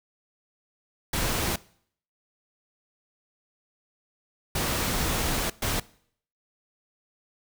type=noise bursts at uneven times; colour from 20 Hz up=pink; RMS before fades=-27 dBFS; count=3; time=1.13-1.56 / 4.55-5.5 / 5.62-5.8 s; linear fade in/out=5 ms; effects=noise-tail reverb RT60 0.6 s tail -21 dB re dry